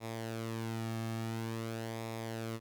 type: tone with flanger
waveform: sawtooth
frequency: 113.3 Hz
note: A#2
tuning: 49 cents flat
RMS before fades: -39 dBFS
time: 0-2.6 s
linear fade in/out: 50 ms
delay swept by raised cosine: 0.66 to 2.06 ms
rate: 0.48 Hz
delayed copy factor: -0.55
effects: none